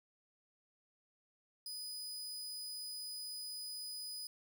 sawtooth tone, 4978 Hz, D#8, in tune, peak -40 dBFS, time 1.66-4.27 s, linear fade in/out 2 ms, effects none

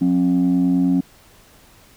sine tone pair together, 180 / 269.7 Hz, F#3 / C#4, -47 / -47 cents, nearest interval perfect fifth, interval 700 cents, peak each -17 / -14 dBFS, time 0.01-1.01 s, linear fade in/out 10 ms, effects tanh soft clip ceiling -10 dBFS + pink hiss -50 dBFS RMS until 1.96 s

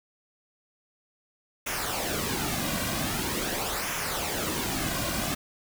pink noise with flanger, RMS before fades -30 dBFS, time 1.66-5.35 s, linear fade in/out 10 ms, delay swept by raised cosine 0.23 to 2.33 ms, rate 0.44 Hz, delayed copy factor -0.6, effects none

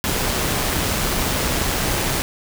pink noise with amplitude modulation, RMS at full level -20 dBFS, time 0.04-2.22 s, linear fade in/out 0 ms, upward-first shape sine, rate 131 Hz, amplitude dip 25%, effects none

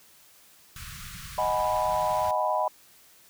pink band-stop noise, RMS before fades -41 dBFS, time 0.76-2.31 s, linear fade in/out 2 ms, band 200 to 1100 Hz, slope 96 dB/octave
sine chord, G# minor seventh, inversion second, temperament equal, 622.3 / 740 / 830.6 / 987.8 Hz, D#5 / F#5 / G#5 / B5, 0 / 0 / 0 / 0 cents, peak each -28 / -30 / -31 / -27 dBFS, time 1.38-2.68 s, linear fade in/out 2 ms
effects white hiss -56 dBFS RMS until 3.29 s

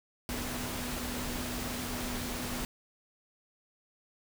sine tone in noise, 245.8 Hz, B3, 8 cents flat, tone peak -40 dBFS, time 0.29-2.65 s, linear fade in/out 0 ms, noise pink, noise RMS -37 dBFS, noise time 0.29-2.65 s, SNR -6 dB, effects none

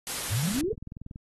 white noise, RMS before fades -33 dBFS, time 0.07-0.61 s, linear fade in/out 0 ms
sine exponential sweep, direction up, 92.5 to 473.6 Hz, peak -25 dBFS, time 0.3-0.73 s, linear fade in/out 10 ms
click train, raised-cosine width 5 ms, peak -28 dBFS, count 14, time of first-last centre 0.54-1.159 s, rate 21 Hz
effects AAC 32 kbps

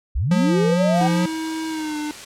sine linear sweep, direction up, 43.47 to 777 Hz, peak -18 dBFS, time 0.15-1.08 s, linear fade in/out 10 ms
square tone with vibrato, 176.1 Hz, F3, 15 cents sharp, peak -18 dBFS, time 0.31-1.26 s, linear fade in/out 5 ms, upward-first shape sine, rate 2.3 Hz, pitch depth 46 cents each way
white noise, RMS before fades -36 dBFS, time 0.94-2.25 s, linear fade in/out 10 ms
square tone with pitch glide, 319.8 to 300.1 Hz, D#4 to D4, +48 to +38 cents, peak -25 dBFS, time 1.01-2.11 s, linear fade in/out 0 ms, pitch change -110 cents, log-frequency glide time 1.69-1.98 s
effects low-pass 8000 Hz 12 dB/octave

